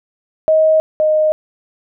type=tone pair in turn; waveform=sine; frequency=630 / 618.5 Hz; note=D#5 / D#5; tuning=+21 / -10 cents; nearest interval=unison; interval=31 cents; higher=first; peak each=-8 / -10 dBFS; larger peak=first; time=0.48-0.8 / 1-1.32 s; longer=neither; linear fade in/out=0 ms; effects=none